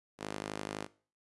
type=tone with high-pass filter; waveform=sawtooth; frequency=51.91 Hz; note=G#1; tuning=in tune; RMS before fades=-41 dBFS; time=0.18-0.88 s; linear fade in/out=50 ms; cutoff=280 Hz; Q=0.77; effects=noise-tail reverb RT60 0.4 s tail -19 dB re dry + resampled to 24000 Hz